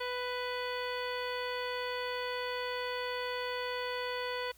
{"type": "harmonic tone with a mistuned harmonic", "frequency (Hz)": 495.9, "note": "B4", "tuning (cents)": 7, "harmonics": [1, 2, 3, 4, 5, 6, 7, 9], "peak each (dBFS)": [-37, -40, -43, -43, -47, -47, -47, -48], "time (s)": [0, 4.52], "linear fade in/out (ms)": 10, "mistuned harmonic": 7, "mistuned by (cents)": -15, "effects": ["added 60 Hz sine -63 dBFS peak until 4.57 s", "white hiss -63 dBFS RMS until 4.57 s"]}